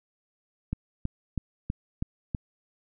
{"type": "click train", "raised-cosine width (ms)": 5, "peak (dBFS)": -16, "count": 6, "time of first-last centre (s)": [0.73, 2.348], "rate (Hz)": 3.09, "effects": []}